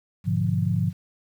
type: chord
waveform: sine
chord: G# diminished seventh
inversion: none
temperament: equal with one note detuned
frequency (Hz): 103.11 / 123.47 / 146.83 / 174.61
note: G#2 / B2 / D3 / F3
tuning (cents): -12 / 0 / 0 / 0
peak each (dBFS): -25 / -28 / -27 / -25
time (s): 0.24-0.93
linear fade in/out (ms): 50
effects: 9-bit